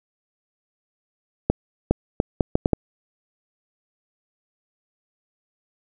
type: accelerating click train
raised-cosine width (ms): 2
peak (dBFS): -3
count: 7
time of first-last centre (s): 1.5-2.733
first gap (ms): 410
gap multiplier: 0.71
effects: none